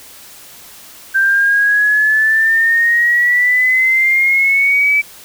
sine exponential sweep, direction up, 1567 to 2309 Hz, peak -9 dBFS, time 1.14-5.02 s, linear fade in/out 20 ms, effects white hiss -38 dBFS RMS until 5.24 s

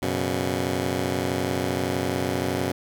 10% pulse chord, F# suspended fourth, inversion none, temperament just, 92.5 / 123.33 / 138.75 Hz, F#2 / B2 / C#3, 0 / -2 / +2 cents, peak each -20 / -21 / -23 dBFS, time 0.02-2.72 s, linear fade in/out 5 ms, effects none

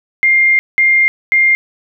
sine tone bursts at uneven times, 2112 Hz, C7, 16 cents sharp, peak -7 dBFS, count 3, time 0.23-0.59 / 0.78-1.08 / 1.32-1.55 s, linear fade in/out 0 ms, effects none

